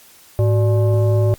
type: tone with frequency modulation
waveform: sine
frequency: 106.8 Hz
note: G#2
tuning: 49 cents sharp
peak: -12 dBFS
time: 0.39-1.34 s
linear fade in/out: 0 ms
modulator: 481 Hz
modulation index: 0.65
effects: white hiss -47 dBFS RMS until 1.38 s + Opus 48 kbps